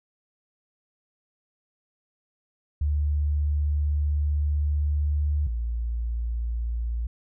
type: tone pair in turn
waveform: sine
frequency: 73.7 / 58.03 Hz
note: D2 / A#1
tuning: +7 / -7 cents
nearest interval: major third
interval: 414 cents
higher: first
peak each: -21 / -25 dBFS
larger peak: first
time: 2.81-5.47 / 5.47-7.07 s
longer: first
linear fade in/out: 5 ms
effects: none